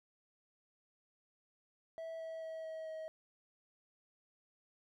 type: tone with pitch steps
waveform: triangle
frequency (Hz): 653 / 648.5 / 644 / 639.6 / 635.1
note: E5 / E5 / E5 / D#5 / D#5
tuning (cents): -17 / -28 / -41 / +48 / +35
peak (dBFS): -40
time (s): 1.98-3.08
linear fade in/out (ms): 0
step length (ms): 220
effects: none